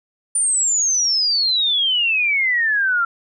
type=exponential sweep; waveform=sine; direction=down; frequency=9310 to 1357 Hz; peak=-15 dBFS; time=0.35-3.05 s; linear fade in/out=5 ms; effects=none